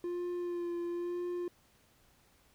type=tone with vibrato; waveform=triangle; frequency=349.2 Hz; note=F4; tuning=in tune; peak=-32 dBFS; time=0.04-1.48 s; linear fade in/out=2 ms; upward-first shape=sine; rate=1 Hz; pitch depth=20 cents each way; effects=pink hiss -67 dBFS RMS until 2.54 s